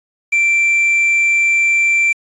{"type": "tone with quantisation", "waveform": "triangle", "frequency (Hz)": 2349, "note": "D7", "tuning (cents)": 0, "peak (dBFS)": -9, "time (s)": [0.32, 2.13], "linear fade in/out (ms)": 10, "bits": 6, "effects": ["resampled to 22050 Hz"]}